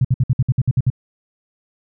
sine tone bursts, 126.8 Hz, B2, 46 cents sharp, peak -11 dBFS, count 10, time 0.01-0.902 s, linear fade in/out 5 ms, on 37 ms, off 58 ms, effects none

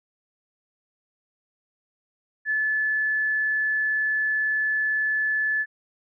sine tone, 1731 Hz, A6, 29 cents flat, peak -21 dBFS, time 2.45-5.66 s, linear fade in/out 50 ms, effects none

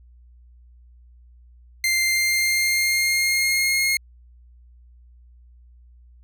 sawtooth tone with pitch glide, 2093 to 2147 Hz, C7 to C7, 0 to +44 cents, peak -15 dBFS, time 1.84-3.97 s, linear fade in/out 2 ms, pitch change +44 cents, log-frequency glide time 2.02-3.78 s, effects added 60 Hz sine -47 dBFS peak until 6.23 s

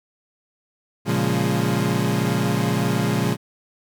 30% pulse chord, Bb minor seventh, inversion none, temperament equal with one note detuned, 116.54 / 138.59 / 174.61 / 205.4 Hz, Bb2 / Db3 / F3 / Ab3, 0 / 0 / 0 / -19 cents, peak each -22 dBFS, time 1.05-3.37 s, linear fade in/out 50 ms, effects none

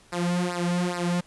sawtooth tone with flanger, 176.2 Hz, F3, 16 cents sharp, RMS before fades -26 dBFS, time 0.12-1.21 s, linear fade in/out 10 ms, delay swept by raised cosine 0.3 to 3.2 ms, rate 2.4 Hz, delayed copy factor -0.95, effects pink hiss -56 dBFS RMS until 1.26 s + resampled to 24000 Hz

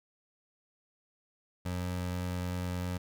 25% pulse tone, 89.7 Hz, F2, 47 cents sharp, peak -29 dBFS, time 1.65-2.98 s, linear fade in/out 10 ms, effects none

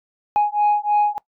sine beating tone pair, 830.6 / 833.8 Hz, G#5 / G#5, 0 / +7 cents, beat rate 3.2 Hz, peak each -17 dBFS, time 0.36-1.18 s, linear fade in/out 0 ms, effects noise-tail reverb RT60 0.1 s tail -21 dB re dry + tanh soft clip ceiling -11 dBFS

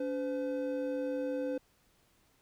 triangle tone pair together, 284.9 / 510 Hz, C#4 / C5, +48 / -44 cents, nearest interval minor seventh, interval 1008 cents, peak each -34 / -32 dBFS, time 0-1.58 s, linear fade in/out 5 ms, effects pink hiss -69 dBFS RMS until 2.41 s

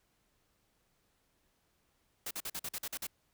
white noise bursts, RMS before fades -39 dBFS, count 9, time 2.26-3.069 s, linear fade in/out 5 ms, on 49 ms, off 46 ms, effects pink hiss -75 dBFS RMS until 3.33 s

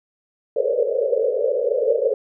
white band-pass noise, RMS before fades -20 dBFS, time 0.56-2.14 s, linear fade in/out 2 ms, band 430 to 570 Hz, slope 96 dB/octave, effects none

